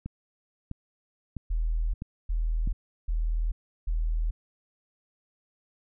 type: click train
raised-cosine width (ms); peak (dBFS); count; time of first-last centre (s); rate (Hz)
5; -22; 5; 0.06-2.674; 1.53
type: tone bursts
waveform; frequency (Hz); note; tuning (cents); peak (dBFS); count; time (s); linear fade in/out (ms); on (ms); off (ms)
sine; 40.28; E1; -39; -24; 4; 1.5-4.31; 10; 440; 350
effects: none